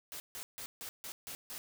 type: noise bursts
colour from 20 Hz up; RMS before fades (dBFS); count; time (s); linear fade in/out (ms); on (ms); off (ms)
white; -44; 7; 0.12-1.58; 0; 80; 150
effects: none